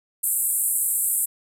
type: band-pass noise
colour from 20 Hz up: pink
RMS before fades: -23 dBFS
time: 0.23-1.26 s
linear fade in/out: 10 ms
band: 7900 to 14000 Hz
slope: 96 dB/octave
effects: none